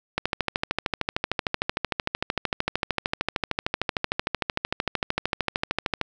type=click train; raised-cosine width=0.3 ms; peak=-7 dBFS; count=78; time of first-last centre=0.18-6.013 s; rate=13.2 Hz; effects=none